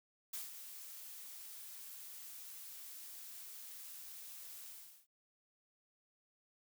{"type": "noise with ADSR envelope", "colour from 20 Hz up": "blue", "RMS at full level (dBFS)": -42, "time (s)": [0.33, 5.07], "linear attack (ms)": 7, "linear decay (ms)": 150, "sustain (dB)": -9, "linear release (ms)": 390, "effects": []}